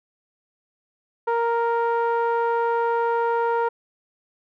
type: tone with low-pass filter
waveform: sawtooth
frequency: 466.2 Hz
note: A#4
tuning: in tune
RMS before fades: -22 dBFS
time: 1.27-3.69 s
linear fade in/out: 10 ms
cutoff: 1100 Hz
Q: 2.6
effects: none

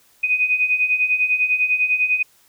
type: beating tone pair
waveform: sine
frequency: 2489 / 2499 Hz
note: D#7 / D#7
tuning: 0 / +7 cents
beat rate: 10 Hz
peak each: -22 / -17 dBFS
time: 0.23-2.23 s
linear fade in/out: 10 ms
effects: white hiss -56 dBFS RMS until 2.48 s

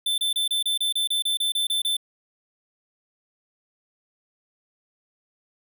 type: tone bursts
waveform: square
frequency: 3537 Hz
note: A7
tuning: 8 cents sharp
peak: -22 dBFS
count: 13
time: 0.06-1.968 s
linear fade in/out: 5 ms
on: 120 ms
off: 29 ms
effects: none

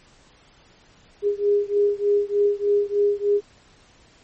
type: beating tone pair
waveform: sine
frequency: 407.5 / 410.8 Hz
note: G#4 / G#4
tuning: -33 / -19 cents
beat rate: 3.3 Hz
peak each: -20 / -21 dBFS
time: 1.22-3.41 s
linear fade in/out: 50 ms
effects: pink hiss -54 dBFS RMS until 4.23 s + MP3 32 kbps

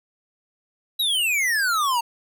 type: exponential sweep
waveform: square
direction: down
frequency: 3951 to 909 Hz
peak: -20 dBFS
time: 0.99-2.01 s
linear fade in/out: 10 ms
effects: none

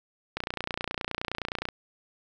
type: click train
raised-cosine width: 0.3 ms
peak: -14 dBFS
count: 40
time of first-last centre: 0.37-1.688 s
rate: 29.6 Hz
effects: none

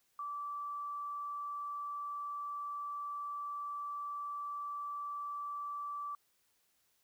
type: tone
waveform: sine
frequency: 1161 Hz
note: D6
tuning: 20 cents flat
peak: -38 dBFS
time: 0.19-6.15 s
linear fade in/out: 2 ms
effects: white hiss -75 dBFS RMS until 7.03 s

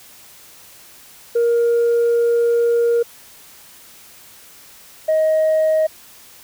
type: tone pair in turn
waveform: sine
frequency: 470 / 629 Hz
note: A#4 / D#5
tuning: +14 / +19 cents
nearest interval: perfect fourth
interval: 505 cents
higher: second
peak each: -11 dBFS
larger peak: neither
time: 1.35-3.03 / 5.08-5.87 s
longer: first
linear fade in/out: 10 ms
effects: tanh soft clip ceiling -11 dBFS + white hiss -44 dBFS RMS until 6.43 s

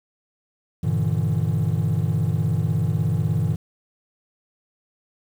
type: chord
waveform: triangle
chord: E half-diminished seventh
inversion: first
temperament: just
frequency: 98.89 / 118.67 / 148.33 / 164.81 Hz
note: G2 / Bb2 / D3 / E3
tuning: +16 / +31 / +18 / 0 cents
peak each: -22 dBFS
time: 0.83-3.56 s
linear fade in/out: 10 ms
effects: tanh soft clip ceiling -11 dBFS + 8-bit

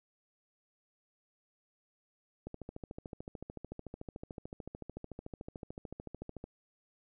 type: click train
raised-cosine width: 2 ms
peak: -29 dBFS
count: 55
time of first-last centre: 2.47-6.441 s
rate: 13.6 Hz
effects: none

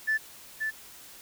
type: tone with echo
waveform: sine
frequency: 1753 Hz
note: A6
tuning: 7 cents flat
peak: -22 dBFS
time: 0.07-0.18 s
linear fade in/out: 20 ms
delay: 530 ms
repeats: 1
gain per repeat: -5 dB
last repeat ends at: 0.71 s
effects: tanh soft clip ceiling -19 dBFS + white hiss -49 dBFS RMS until 1.21 s

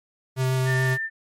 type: tone with vibrato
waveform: square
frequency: 130 Hz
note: C3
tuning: 11 cents flat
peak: -21 dBFS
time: 0.36-0.98 s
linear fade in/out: 50 ms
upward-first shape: triangle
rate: 6.9 Hz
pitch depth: 11 cents each way
type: tone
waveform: sine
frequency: 1790 Hz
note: A6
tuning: 29 cents sharp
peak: -25 dBFS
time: 0.65-1.1 s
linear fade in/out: 50 ms
effects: MP3 64 kbps

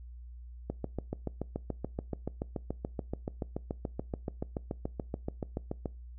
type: click train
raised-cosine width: 2 ms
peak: -20 dBFS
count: 37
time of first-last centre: 0.7-5.858 s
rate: 6.98 Hz
effects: noise-tail reverb RT60 0.3 s tail -23 dB re dry + added 60 Hz sine -44 dBFS peak until 6.18 s

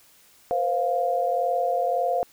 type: tone cluster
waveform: sine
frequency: 483.2 / 525 / 700 Hz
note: B4 / C5 / F5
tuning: -38 / +6 / +4 cents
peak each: -30 / -26 / -23 dBFS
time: 0.51-2.23 s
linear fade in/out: 0 ms
effects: white hiss -56 dBFS RMS until 2.32 s

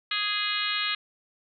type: harmonic tone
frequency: 415.3 Hz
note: G#4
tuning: in tune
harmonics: 3 / 4 / 5 / 6 / 7 / 8 / 9 / 10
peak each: -34 / -34 / -34 / -34 / -34 / -34 / -34 / -34 dBFS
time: 0.11-0.95 s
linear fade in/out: 5 ms
effects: none

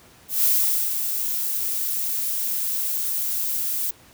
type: noise with ADSR envelope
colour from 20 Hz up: violet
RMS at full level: -18 dBFS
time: 0.28-3.91 s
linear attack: 160 ms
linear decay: 470 ms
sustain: -7 dB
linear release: 7 ms
effects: pink hiss -51 dBFS RMS until 4.13 s + high-pass 60 Hz 12 dB/octave

